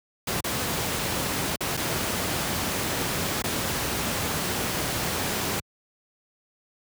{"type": "noise with dropouts", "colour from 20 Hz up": "pink", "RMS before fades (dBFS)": -27, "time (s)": [0.27, 5.6], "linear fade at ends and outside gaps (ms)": 5, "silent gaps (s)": [[0.407, 0.441], [1.561, 1.606], [1.769, 1.773], [3.422, 3.439]], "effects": ["high-pass 80 Hz 12 dB/octave"]}